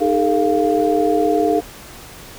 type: tone cluster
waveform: sine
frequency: 307.8 / 409.1 / 448.9 / 697 Hz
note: D#4 / G#4 / A4 / F5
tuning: -19 / -26 / +35 / -4 cents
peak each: -19 dBFS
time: 0-1.61 s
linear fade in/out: 20 ms
effects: pink hiss -38 dBFS RMS until 2.38 s